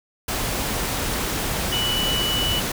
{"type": "tone in noise", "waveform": "sine", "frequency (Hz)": 2960, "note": "F#7", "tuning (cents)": 0, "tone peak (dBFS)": -22, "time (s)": [1.72, 2.6], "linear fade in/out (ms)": 5, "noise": "pink", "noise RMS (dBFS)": -25, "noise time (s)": [0.28, 2.72], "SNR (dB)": 0, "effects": []}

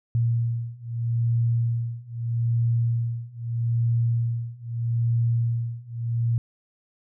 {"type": "beating tone pair", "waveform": "sine", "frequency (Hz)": [116.54, 117.33], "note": ["A#2", "A#2"], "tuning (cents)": [0, 12], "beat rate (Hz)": 0.79, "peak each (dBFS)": [-25, -24], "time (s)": [0.15, 6.38], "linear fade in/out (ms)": 0, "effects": []}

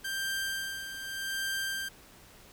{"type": "tone with tremolo", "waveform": "sawtooth", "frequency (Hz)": 1578, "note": "G6", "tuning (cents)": 11, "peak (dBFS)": -27, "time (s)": [0.04, 1.89], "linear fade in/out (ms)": 10, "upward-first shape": "sine", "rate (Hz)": 0.84, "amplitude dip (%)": 60, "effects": ["pink hiss -55 dBFS RMS until 2.52 s"]}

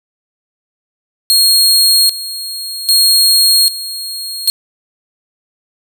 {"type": "tone with tremolo", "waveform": "sawtooth", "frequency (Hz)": 4265, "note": "C8", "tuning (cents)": 32, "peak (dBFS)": -4, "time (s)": [1.3, 4.5], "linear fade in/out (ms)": 0, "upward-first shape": "square", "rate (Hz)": 0.63, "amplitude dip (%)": 80, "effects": []}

